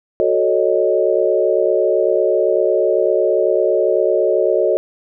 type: chord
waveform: sine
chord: D# half-diminished seventh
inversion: first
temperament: equal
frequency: 370 / 440 / 554.4 / 622.3 Hz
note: F#4 / A4 / C#5 / D#5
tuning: 0 / 0 / 0 / 0 cents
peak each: -18 dBFS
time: 0.2-4.77 s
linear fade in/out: 0 ms
effects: none